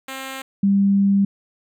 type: tone pair in turn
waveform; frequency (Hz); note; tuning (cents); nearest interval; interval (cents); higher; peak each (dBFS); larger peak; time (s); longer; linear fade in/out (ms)
5% pulse / sine; 266.2 / 198.22; C4 / G3; +30 / +20; perfect fourth; 510; first; -18 / -13; second; 0.08-0.42 / 0.63-1.25; second; 5
effects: none